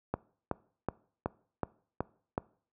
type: click train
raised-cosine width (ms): 1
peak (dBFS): -16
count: 7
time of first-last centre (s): 0.14-2.379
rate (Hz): 2.68
effects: noise-tail reverb RT60 0.5 s tail -22 dB re dry + high-pass 60 Hz 12 dB/octave